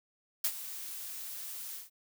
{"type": "noise with ADSR envelope", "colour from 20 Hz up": "blue", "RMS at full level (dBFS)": -28, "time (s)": [0.44, 1.9], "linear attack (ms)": 6, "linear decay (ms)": 64, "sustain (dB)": -14, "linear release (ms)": 150, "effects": []}